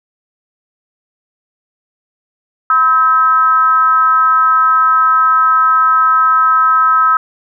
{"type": "tone with frequency modulation", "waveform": "sine", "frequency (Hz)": 1289, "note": "E6", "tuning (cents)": -39, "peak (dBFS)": -7, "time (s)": [2.7, 7.17], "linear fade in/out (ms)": 2, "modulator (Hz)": 282, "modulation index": 0.48, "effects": []}